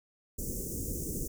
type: band-stop noise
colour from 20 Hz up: pink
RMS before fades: -36 dBFS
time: 0.38-1.28 s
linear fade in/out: 10 ms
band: 480 to 6200 Hz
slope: 48 dB/octave
effects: none